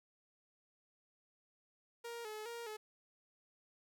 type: tone with vibrato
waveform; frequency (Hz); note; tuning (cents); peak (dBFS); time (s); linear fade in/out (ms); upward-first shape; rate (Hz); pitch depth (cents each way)
sawtooth; 448.4; A4; +33; -40; 2.04-2.77; 10; square; 2.4; 78
effects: none